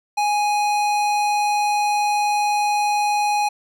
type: tone with hard clipping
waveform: sine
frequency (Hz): 830.6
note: G#5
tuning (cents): 0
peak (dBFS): -19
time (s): 0.17-3.49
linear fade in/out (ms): 10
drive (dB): 17
effects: none